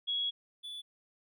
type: tone pair in turn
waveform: sine / triangle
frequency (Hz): 3336 / 3455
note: G#7 / A7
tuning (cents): +7 / -32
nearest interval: minor second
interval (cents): 61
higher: second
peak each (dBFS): -30 / -39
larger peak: first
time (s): 0.07-0.31 / 0.63-0.82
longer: first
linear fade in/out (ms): 20
effects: none